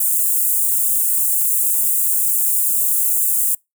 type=high-pass noise; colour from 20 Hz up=white; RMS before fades=-17 dBFS; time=0-3.55 s; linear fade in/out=5 ms; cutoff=7700 Hz; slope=48 dB/octave; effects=noise-tail reverb RT60 0.2 s tail -26 dB re dry